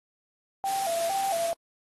sine tone with vibrato, 725 Hz, F#5, 35 cents flat, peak -26 dBFS, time 0.64-1.53 s, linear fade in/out 0 ms, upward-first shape square, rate 2.2 Hz, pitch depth 130 cents each way
white high-pass noise, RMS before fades -36 dBFS, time 0.64-1.54 s, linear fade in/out 50 ms, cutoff 130 Hz, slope 12 dB/octave
effects AAC 32 kbps

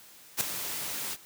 white noise with ADSR envelope, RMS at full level -24 dBFS, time 0.37-1.17 s, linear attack 39 ms, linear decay 4 ms, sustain -11 dB, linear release 41 ms, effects white hiss -53 dBFS RMS until 1.25 s + high-pass 80 Hz 12 dB/octave

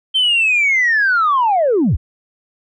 sine linear sweep, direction down, 3136 to 43.46 Hz, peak -10 dBFS, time 0.14-1.97 s, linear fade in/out 20 ms, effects tanh soft clip ceiling -8 dBFS

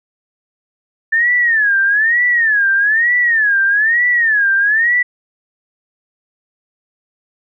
sine tone with vibrato, 1760 Hz, A6, in tune, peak -10 dBFS, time 1.12-5.03 s, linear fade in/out 10 ms, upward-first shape sine, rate 1.1 Hz, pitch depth 190 cents each way, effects none

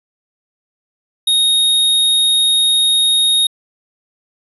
square tone, 3731 Hz, A#7, 1 cent sharp, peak -11 dBFS, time 1.27-3.47 s, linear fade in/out 5 ms, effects resampled to 32000 Hz

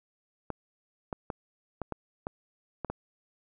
clicks, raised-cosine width 1 ms, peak -19 dBFS, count 8, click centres 0.503 / 1.128 / 1.302 / 1.817 / 1.923 / 2.269 / 2.847 / 2.9 s, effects none

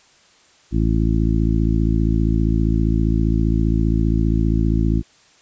harmonic tone, 55.1 Hz, A1, 3 cents sharp, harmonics 1 / 2 / 3 / 4 / 5 / 6, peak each -18 / -21 / -23 / -24 / -25 / -26 dBFS, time 0.71-5.03 s, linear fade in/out 50 ms, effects white hiss -53 dBFS RMS until 5.41 s + resampled to 16000 Hz

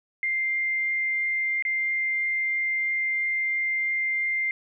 sine tone with dropouts, 2099 Hz, C7, 5 cents sharp, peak -23 dBFS, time 0.23-4.51 s, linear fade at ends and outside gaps 1 ms, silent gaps 1.624-1.651 s, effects none

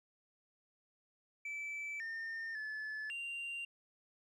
sine tone with pitch steps, 2315 / 1815 / 1729 / 2775 Hz, D7 / A#6 / A6 / F7, -25 / -47 / -31 / -12 cents, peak -37 dBFS, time 1.45-3.65 s, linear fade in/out 5 ms, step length 550 ms, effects tanh soft clip ceiling -39 dBFS + 13-bit

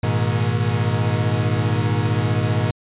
40% pulse chord, Ab suspended second, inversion none, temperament equal with one note detuned, 103.83 / 119.13 / 155.56 Hz, Ab2 / Bb2 / Eb3, 0 / +38 / 0 cents, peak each -20 / -20 / -25 dBFS, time 0.03-2.71 s, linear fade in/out 5 ms, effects resampled to 8000 Hz

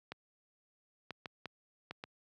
clicks, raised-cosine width 0.3 ms, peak -26 dBFS, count 6, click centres 0.12 / 1.107 / 1.258 / 1.457 / 1.91 / 2.039 s, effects high-pass 100 Hz 12 dB/octave

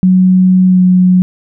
sine tone with pitch glide, 185 to 182.77 Hz, F#3 to F#3, 0 to -21 cents, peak -4 dBFS, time 0.03-1.22 s, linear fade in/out 0 ms, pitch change -21 cents, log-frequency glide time 0.67-0.81 s, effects none

